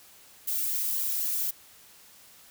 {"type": "noise with flanger", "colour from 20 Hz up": "violet", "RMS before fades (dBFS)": -29, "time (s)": [0.47, 1.51], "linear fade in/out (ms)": 10, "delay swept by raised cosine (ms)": [0.79, 1.99], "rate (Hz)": 3.9, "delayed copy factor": -0.5, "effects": ["white hiss -54 dBFS RMS until 2.5 s"]}